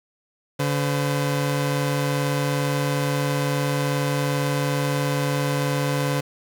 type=tone pair together; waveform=sawtooth; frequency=142.83 / 509 Hz; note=D3 / C5; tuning=-48 / -48 cents; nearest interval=octave + minor seventh; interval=2200 cents; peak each=-18 / -23 dBFS; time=0.59-6.21 s; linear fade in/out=10 ms; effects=none